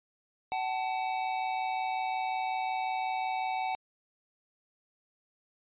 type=tone pair together; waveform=square; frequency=754.5 / 880 Hz; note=F#5 / A5; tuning=+34 / 0 cents; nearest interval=minor third; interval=266 cents; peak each=-32 / -36 dBFS; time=0.52-3.75 s; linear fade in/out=0 ms; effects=resampled to 8000 Hz